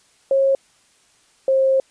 sine tone pair in turn, 542 / 532.7 Hz, C#5 / C5, -39 / +31 cents, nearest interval unison, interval 30 cents, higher first, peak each -13 dBFS, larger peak neither, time 0.31-0.55 / 1.48-1.8 s, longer second, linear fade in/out 2 ms, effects white hiss -57 dBFS RMS until 1.9 s + resampled to 22050 Hz

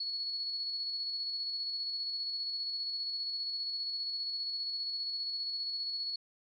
sine tone with tremolo, 4380 Hz, C#8, 22 cents flat, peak -33 dBFS, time 0-6.16 s, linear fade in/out 5 ms, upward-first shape square, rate 15 Hz, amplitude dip 25%, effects none

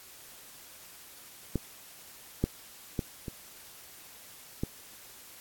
clicks, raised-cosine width 3 ms, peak -15 / -12 / -16 / -23 / -17 dBFS, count 5, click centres 1.557 / 2.44 / 2.992 / 3.282 / 4.635 s, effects white hiss -51 dBFS RMS until 5.4 s + AAC 64 kbps

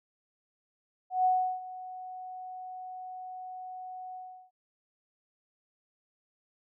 sine tone with ADSR envelope, 740 Hz, F#5, in tune, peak -21 dBFS, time 1.1-4.51 s, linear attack 150 ms, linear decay 350 ms, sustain -18 dB, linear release 360 ms, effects none

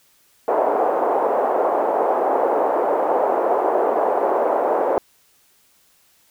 white band-pass noise, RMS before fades -19 dBFS, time 0.48-4.98 s, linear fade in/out 0 ms, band 400 to 800 Hz, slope 24 dB/octave, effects white hiss -58 dBFS RMS until 6.3 s

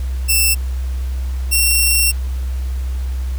5% pulse tone pair in turn, 2675 / 2725 Hz, E7 / F7, +25 / -43 cents, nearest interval unison, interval 32 cents, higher second, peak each -3 dBFS, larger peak neither, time 0.28-0.55 / 1.51-2.12 s, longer second, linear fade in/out 20 ms, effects added 64 Hz sine -18 dBFS peak until 3.38 s + pink hiss -41 dBFS RMS until 3.38 s

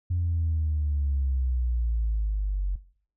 sine exponential sweep, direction down, 89 to 46.25 Hz, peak -22 dBFS, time 0.1-2.76 s, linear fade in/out 10 ms, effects noise-tail reverb RT60 0.5 s tail -19 dB re dry + tanh soft clip ceiling -19 dBFS

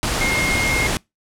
sine tone in noise, 2139 Hz, C7, 38 cents sharp, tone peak -19 dBFS, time 0.21-0.87 s, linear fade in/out 0 ms, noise pink, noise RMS -21 dBFS, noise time 0.03-0.97 s, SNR -1 dB, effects noise-tail reverb RT60 0.2 s tail -25 dB re dry + low-pass 10000 Hz 12 dB/octave

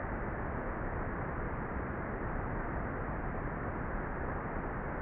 pink low-pass noise, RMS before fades -37 dBFS, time 0-5.01 s, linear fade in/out 0 ms, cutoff 1900 Hz, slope 48 dB/octave, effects none

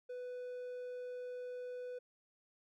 triangle tone, 496.7 Hz, B4, 10 cents sharp, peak -40 dBFS, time 0.09-1.99 s, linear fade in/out 10 ms, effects none

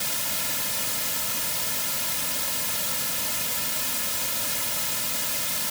white noise with comb filter, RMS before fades -27 dBFS, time 0-5.7 s, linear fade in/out 5 ms, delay 2.6 ms, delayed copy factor -1, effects none

